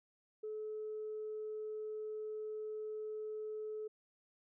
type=tone; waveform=sine; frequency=430 Hz; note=A4; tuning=40 cents flat; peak=-39 dBFS; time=0.43-3.88 s; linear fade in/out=10 ms; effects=tanh soft clip ceiling -35 dBFS